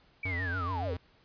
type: linear sweep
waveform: sine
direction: down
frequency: 2337 to 415.3 Hz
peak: -33 dBFS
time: 0.23-0.94 s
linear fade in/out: 5 ms
type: tone with vibrato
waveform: square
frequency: 90.1 Hz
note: F#2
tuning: 45 cents flat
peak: -34 dBFS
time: 0.25-0.97 s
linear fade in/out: 5 ms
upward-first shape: sine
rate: 7 Hz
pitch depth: 86 cents each way
effects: pink hiss -64 dBFS RMS until 1.24 s + resampled to 11025 Hz